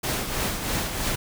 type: noise with tremolo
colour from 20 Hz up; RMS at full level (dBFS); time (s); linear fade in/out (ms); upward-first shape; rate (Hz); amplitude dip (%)
pink; -25; 0.03-1.16; 10; triangle; 3.1; 55
effects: none